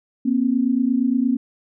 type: tone pair together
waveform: sine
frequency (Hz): 239.1 / 267.7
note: A#3 / C4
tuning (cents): +44 / +40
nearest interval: major second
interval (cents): 196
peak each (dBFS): -19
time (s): 0.25-1.37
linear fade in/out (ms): 10
effects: none